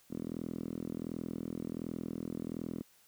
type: tone with band-pass filter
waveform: 5% pulse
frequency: 41.36 Hz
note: E1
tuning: 7 cents sharp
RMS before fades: -40 dBFS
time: 0.1-2.83 s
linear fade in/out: 10 ms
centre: 240 Hz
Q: 2.1
effects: white hiss -65 dBFS RMS until 3.07 s